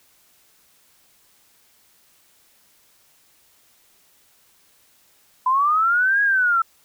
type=linear two-way sweep; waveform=sine; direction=up then down; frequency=1000 to 1661.2 to 1321 Hz; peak=-15 dBFS; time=5.46-6.62 s; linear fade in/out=5 ms; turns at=6.22 s; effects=white hiss -58 dBFS RMS until 6.84 s